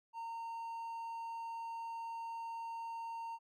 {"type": "tone", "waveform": "triangle", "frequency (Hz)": 918, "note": "A#5", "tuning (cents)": -27, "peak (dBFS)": -39, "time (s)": [0.13, 3.39], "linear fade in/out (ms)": 50, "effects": []}